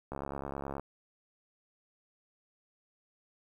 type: click train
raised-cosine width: 1 ms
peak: -24 dBFS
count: 48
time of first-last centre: 0.12-0.796 s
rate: 69.5 Hz
effects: 10-bit